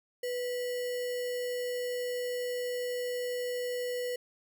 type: tone with sample-and-hold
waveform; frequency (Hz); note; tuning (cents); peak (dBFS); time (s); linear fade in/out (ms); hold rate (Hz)
sine; 493.9; B4; 0; -31; 0.23-4.16; 5; 2450
effects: none